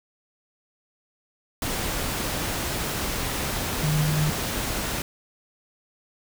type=tone in noise; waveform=sine; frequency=151.8 Hz; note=D#3; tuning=42 cents flat; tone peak=-21 dBFS; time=3.83-4.3 s; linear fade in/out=2 ms; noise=pink; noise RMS=-28 dBFS; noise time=1.62-5.02 s; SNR=+4 dB; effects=none